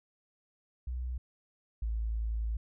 sine tone pair in turn, 62.1 / 55.32 Hz, B1 / A1, +10 / +10 cents, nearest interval major second, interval 200 cents, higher first, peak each -33 / -30 dBFS, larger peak second, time 0.87-1.18 / 1.82-2.57 s, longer second, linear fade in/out 5 ms, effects none

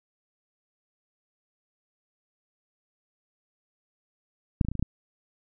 clicks, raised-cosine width 5 ms, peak -6 / -21 / -15 / -22 / -20 / -16 / -13 dBFS, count 7, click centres 4.612 / 4.649 / 4.686 / 4.716 / 4.753 / 4.795 / 4.826 s, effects none

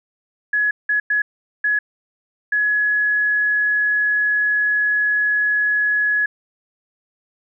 sine tone bursts at uneven times, 1688 Hz, G#6, 28 cents sharp, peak -15 dBFS, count 5, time 0.53-0.71 / 0.89-1 / 1.1-1.22 / 1.64-1.79 / 2.52-6.26 s, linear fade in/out 5 ms, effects none

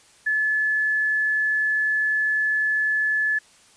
sine tone, 1724 Hz, A6, 36 cents flat, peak -19 dBFS, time 0.26-3.39 s, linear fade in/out 10 ms, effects white hiss -54 dBFS RMS until 3.76 s + resampled to 22050 Hz

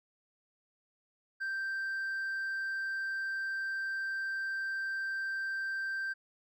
triangle tone with hard clipping, 1568 Hz, G6, in tune, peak -32 dBFS, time 1.4-6.14 s, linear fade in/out 20 ms, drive 1 dB, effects none

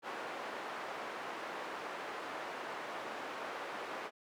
white band-pass noise, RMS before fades -43 dBFS, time 0.02-4.11 s, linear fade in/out 50 ms, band 360 to 1300 Hz, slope 12 dB/octave, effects none

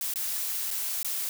blue noise with dropouts, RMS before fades -31 dBFS, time 0.01-1.29 s, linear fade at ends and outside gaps 1 ms, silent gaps 0.138-0.158 / 0.705-0.711 / 1.03-1.046 s, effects none

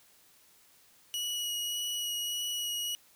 sawtooth tone with vibrato, 2915 Hz, F#7, 26 cents flat, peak -29 dBFS, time 1.14-2.95 s, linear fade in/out 0 ms, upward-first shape sine, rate 1.7 Hz, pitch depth 11 cents each way, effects white hiss -62 dBFS RMS until 3.15 s

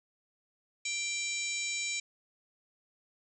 harmonic tone with a mistuned harmonic, 784 Hz, G5, in tune, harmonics 3 / 4 / 5 / 6 / 7 / 8 / 9 / 10, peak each -35 / -47 / -40 / -49 / -44 / -43 / -39 / -45 dBFS, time 0.85-2 s, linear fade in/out 5 ms, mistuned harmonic 8, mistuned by +77 cents, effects none

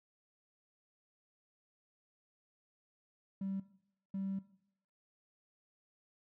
triangle tone bursts at uneven times, 194 Hz, G3, 18 cents flat, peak -33 dBFS, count 2, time 3.41-3.6 / 4.14-4.39 s, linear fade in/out 5 ms, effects noise-tail reverb RT60 0.7 s tail -19 dB re dry + tanh soft clip ceiling -31 dBFS

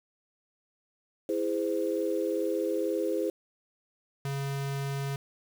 sine chord, E augmented, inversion none, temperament just, 329.6 / 412 / 515 Hz, E4 / G#4 / B#4, 0 / -14 / -28 cents, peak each -31 dBFS, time 1.29-3.3 s, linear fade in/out 2 ms
square tone, 138.59 Hz, C#3, in tune, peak -30 dBFS, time 4.25-5.16 s, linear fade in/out 2 ms
effects 8-bit

